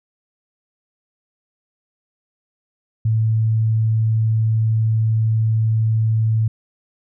sine tone, 110.9 Hz, A2, 14 cents sharp, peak -14 dBFS, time 3.05-6.48 s, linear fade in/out 5 ms, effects none

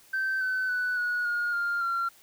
sine tone with pitch steps, 1550 / 1519 / 1488.6 / 1458.8 / 1429.6 / 1401 / 1372.9 Hz, G6 / F#6 / F#6 / F#6 / F6 / F6 / F6, -20 / +45 / +10 / -25 / +40 / +5 / -30 cents, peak -24 dBFS, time 0.13-2.09 s, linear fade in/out 10 ms, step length 280 ms, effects tanh soft clip ceiling -23 dBFS + white hiss -57 dBFS RMS until 2.22 s

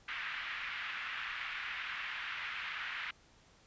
pink band-pass noise, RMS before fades -41 dBFS, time 0.08-3.11 s, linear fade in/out 5 ms, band 1400 to 2800 Hz, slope 24 dB/octave, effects pink hiss -64 dBFS RMS until 3.66 s + resampled to 16000 Hz

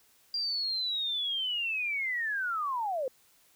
sine linear sweep, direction down, 4788 to 493.9 Hz, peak -29 dBFS, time 0.34-3.08 s, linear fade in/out 2 ms, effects white hiss -64 dBFS RMS until 3.55 s

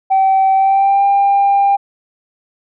sine tone with pitch glide, 770 to 797.2 Hz, G5 to G5, -31 to +29 cents, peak -7 dBFS, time 0.1-1.77 s, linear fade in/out 20 ms, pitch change +60 cents, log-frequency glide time 0.54-1.05 s, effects tanh soft clip ceiling -6 dBFS

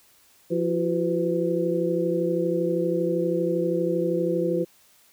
sine tone cluster, 173.9 / 337.9 / 370.5 / 504 Hz, F3 / E4 / F#4 / B4, -7 / +43 / +2 / +35 cents, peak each -28 / -26 / -28 / -26 dBFS, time 0.5-4.65 s, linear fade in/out 20 ms, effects white hiss -58 dBFS RMS until 5.12 s

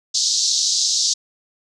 white band-pass noise, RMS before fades -19 dBFS, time 0.14-1.14 s, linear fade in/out 10 ms, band 3900 to 6700 Hz, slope 48 dB/octave, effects none

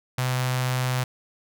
sawtooth tone with notch filter, 127.6 Hz, C3, 43 cents flat, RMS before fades -25 dBFS, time 0.18-1.04 s, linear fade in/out 5 ms, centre 310 Hz, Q 0.52, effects none

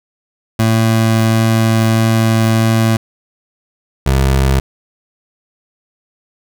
25% pulse tone pair in turn, 112.3 / 66.89 Hz, A2 / C2, +36 / +39 cents, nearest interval major sixth, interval 897 cents, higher first, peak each -6 dBFS, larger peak neither, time 0.59-2.97 / 4.06-4.6 s, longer first, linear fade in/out 5 ms, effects none

